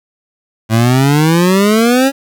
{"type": "exponential sweep", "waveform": "25% pulse", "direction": "up", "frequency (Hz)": [109, 278.5], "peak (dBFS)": -4, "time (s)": [0.69, 2.12], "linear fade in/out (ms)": 50, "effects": ["7-bit"]}